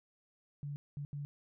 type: tone bursts at uneven times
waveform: sine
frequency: 143.9 Hz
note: D3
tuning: 35 cents flat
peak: -38 dBFS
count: 3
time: 0.63-0.76 / 0.97-1.05 / 1.13-1.25 s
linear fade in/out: 0 ms
effects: none